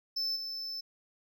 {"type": "tone with level steps", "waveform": "triangle", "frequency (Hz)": 5274, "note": "E8", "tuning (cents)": 0, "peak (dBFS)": [-29, -35], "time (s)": [0.16, 0.81], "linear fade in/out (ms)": 10, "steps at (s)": 0.35, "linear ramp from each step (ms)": 20, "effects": []}